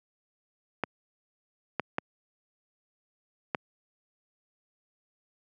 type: clicks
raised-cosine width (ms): 0.5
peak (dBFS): -12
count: 4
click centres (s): 0.837 / 1.797 / 1.984 / 3.548
effects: high-pass 150 Hz 12 dB/octave